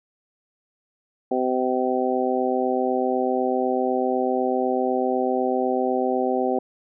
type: harmonic tone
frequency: 128 Hz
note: C3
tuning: 38 cents flat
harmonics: 2 / 3 / 4 / 5 / 6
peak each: -26 / -25 / -26 / -29 / -26 dBFS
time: 1.31-6.59 s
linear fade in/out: 5 ms
effects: none